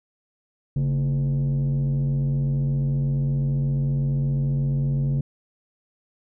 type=tone with frequency modulation; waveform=sine; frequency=140 Hz; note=C#3; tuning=18 cents sharp; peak=-17 dBFS; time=0.76-5.21 s; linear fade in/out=5 ms; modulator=88.4 Hz; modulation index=0.49; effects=tanh soft clip ceiling -19 dBFS